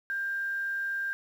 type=tone with quantisation; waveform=sine; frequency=1592 Hz; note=G6; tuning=26 cents sharp; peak=-29 dBFS; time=0.1-1.13 s; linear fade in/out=0 ms; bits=9; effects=none